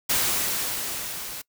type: noise with level ramp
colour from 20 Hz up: white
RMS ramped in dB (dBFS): -22 to -36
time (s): 0.09-1.42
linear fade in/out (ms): 10
effects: noise-tail reverb RT60 0.1 s tail -23 dB re dry